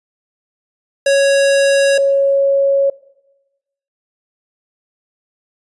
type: tone pair in turn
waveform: square / sine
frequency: 554.4 / 552.5 Hz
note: C#5 / C#5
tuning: 0 / -6 cents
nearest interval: unison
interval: 6 cents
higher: first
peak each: -10 dBFS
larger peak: neither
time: 1.06-1.98 / 1.98-2.9 s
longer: neither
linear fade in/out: 5 ms
effects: noise-tail reverb RT60 1.0 s tail -20 dB re dry + resampled to 24000 Hz